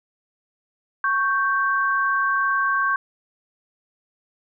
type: tone pair together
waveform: sine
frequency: 1107 / 1564.6 Hz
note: C#6 / G6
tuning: -3 / -4 cents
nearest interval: tritone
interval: 599 cents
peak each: -21 dBFS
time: 1.04-2.96 s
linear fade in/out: 2 ms
effects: none